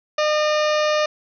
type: harmonic tone with a mistuned harmonic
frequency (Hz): 607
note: D#5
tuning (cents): -43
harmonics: 1 / 2 / 3 / 4 / 5 / 6 / 7 / 8 / 9 / 10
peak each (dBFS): -18 / -24 / -28 / -30 / -32 / -34 / -35 / -36 / -37 / -38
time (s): 0.18-1.06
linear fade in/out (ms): 5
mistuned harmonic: 5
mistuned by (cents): -93
effects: none